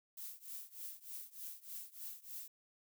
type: noise with tremolo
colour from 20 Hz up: violet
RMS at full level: -45 dBFS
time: 0.17-2.48 s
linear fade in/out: 5 ms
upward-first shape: triangle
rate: 3.3 Hz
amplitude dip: 95%
effects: none